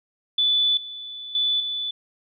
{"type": "tone with level steps", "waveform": "sine", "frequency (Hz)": 3479, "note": "A7", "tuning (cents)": -20, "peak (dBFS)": [-17, -33, -19, -25], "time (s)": [0.38, 1.91], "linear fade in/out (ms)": 5, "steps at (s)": [0.77, 1.35, 1.6], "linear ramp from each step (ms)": 2, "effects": []}